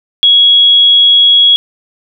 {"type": "tone", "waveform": "sine", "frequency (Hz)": 3330, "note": "G#7", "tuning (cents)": 4, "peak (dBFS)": -3, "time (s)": [0.23, 1.56], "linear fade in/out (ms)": 0, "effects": []}